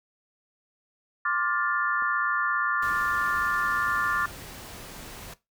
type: chord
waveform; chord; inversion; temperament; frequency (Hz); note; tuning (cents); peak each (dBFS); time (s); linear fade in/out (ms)
sine; D minor seventh; third; just; 1057.2 / 1174.7 / 1409.6 / 1762; C6 / D6 / F6 / A6; +18 / 0 / +16 / +2; -33 / -28 / -28 / -29; 1.25-4.26; 5
type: clicks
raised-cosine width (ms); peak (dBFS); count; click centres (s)
1; -35 / -34; 2; 2.021 / 2.025
type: noise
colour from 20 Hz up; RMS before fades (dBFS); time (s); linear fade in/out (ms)
pink; -42; 2.82-5.34; 5
effects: noise-tail reverb RT60 0.2 s tail -17 dB re dry